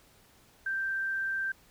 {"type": "tone", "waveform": "sine", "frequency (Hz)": 1569, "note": "G6", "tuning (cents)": 1, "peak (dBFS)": -29, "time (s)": [0.66, 1.52], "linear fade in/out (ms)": 5, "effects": ["pink hiss -61 dBFS RMS until 1.7 s"]}